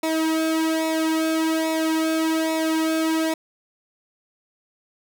sawtooth tone with flanger, 320 Hz, D#4, 49 cents sharp, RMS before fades -22 dBFS, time 0.03-3.34 s, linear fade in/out 5 ms, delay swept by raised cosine 0.64 to 2.14 ms, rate 1.2 Hz, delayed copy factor -0.8, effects none

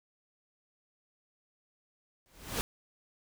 pink noise with exponential growth, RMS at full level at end -29 dBFS, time 2.26-2.61 s, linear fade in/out 0 ms, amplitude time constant 74 ms, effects none

